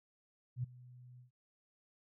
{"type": "tone with ADSR envelope", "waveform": "sine", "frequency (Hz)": 124.3, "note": "B2", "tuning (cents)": 12, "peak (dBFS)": -32, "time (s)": [0.56, 1.31], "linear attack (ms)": 75, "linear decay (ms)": 12, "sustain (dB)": -21, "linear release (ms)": 120, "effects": []}